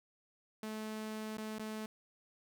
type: tone with dropouts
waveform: sawtooth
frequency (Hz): 216.8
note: A3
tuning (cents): -25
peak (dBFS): -36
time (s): 0.63-1.86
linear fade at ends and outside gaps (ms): 2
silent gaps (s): 1.371-1.382 / 1.584-1.595
effects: none